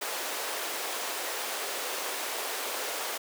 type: high-pass noise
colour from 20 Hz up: pink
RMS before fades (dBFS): -34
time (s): 0.01-3.18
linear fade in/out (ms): 10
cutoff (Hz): 410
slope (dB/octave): 24
effects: none